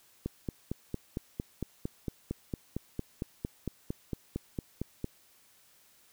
click train, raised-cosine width 3 ms, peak -20 dBFS, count 22, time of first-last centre 0.26-5.044 s, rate 4.39 Hz, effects white hiss -63 dBFS RMS until 6.12 s

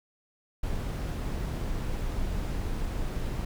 brown noise, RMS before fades -31 dBFS, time 0.63-3.45 s, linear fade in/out 5 ms, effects none

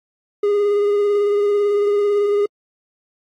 triangle tone with vibrato, 409.8 Hz, G#4, 23 cents flat, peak -12 dBFS, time 0.43-2.46 s, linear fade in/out 5 ms, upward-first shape sine, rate 18 Hz, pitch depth 21 cents each way, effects AAC 48 kbps

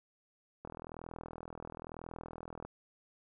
click train, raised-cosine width 1 ms, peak -30 dBFS, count 83, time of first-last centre 0.65-2.65 s, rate 41 Hz, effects none

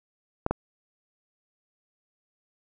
clicks, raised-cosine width 1 ms, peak -10 dBFS, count 2, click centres 0.464 / 0.51 s, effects none

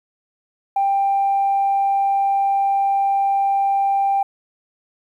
sine tone, 790 Hz, G5, 13 cents sharp, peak -14 dBFS, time 0.76-4.23 s, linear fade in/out 5 ms, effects tanh soft clip ceiling -11 dBFS + 9-bit

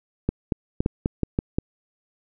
clicks, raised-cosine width 3 ms, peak -8 dBFS, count 8, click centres 0.29 / 0.522 / 0.805 / 0.861 / 1.059 / 1.233 / 1.389 / 1.585 s, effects none

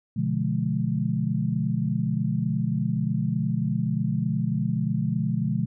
sine chord, B diminished seventh, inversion none, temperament equal with one note detuned, 123.47 / 146.83 / 174.61 / 212.4 Hz, B2 / D3 / F3 / Ab3, 0 / 0 / 0 / +39 cents, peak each -28 dBFS, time 0.16-5.66 s, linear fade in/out 10 ms, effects none

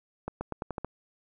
accelerating click train, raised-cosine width 1 ms, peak -19 dBFS, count 7, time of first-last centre 0.28-0.846 s, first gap 130 ms, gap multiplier 0.87, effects none

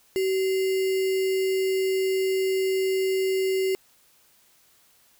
sine tone with sample-and-hold, 380.6 Hz, F#4, 49 cents sharp, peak -21 dBFS, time 0.16-3.75 s, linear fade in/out 0 ms, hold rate 2450 Hz, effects white hiss -60 dBFS RMS until 5.19 s

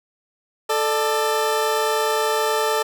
20% pulse tone pair together, 439.6 / 596 Hz, A4 / D5, -2 / +25 cents, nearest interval perfect fourth, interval 527 cents, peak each -15 / -19 dBFS, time 0.69-2.83 s, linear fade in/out 10 ms, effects none

